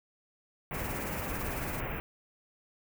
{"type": "band-stop noise", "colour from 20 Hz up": "pink", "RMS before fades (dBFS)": -36, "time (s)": [0.71, 2], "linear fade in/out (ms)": 0, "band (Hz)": [2700, 15000], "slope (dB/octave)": 48}
{"type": "noise with tremolo", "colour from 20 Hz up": "blue", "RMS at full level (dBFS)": -41, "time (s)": [0.73, 1.81], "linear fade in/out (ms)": 20, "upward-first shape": "triangle", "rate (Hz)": 18, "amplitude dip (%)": 60}
{"effects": []}